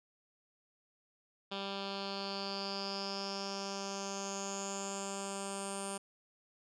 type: tone with low-pass filter sweep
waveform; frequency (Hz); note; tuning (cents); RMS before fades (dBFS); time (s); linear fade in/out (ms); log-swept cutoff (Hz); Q
10% pulse; 197; G3; +9; -40; 1.51-5.98; 10; 3800 to 9000; 7.7
effects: none